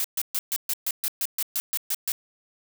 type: noise bursts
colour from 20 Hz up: blue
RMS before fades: -26 dBFS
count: 13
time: 0-2.119 s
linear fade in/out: 0 ms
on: 43 ms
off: 130 ms
effects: none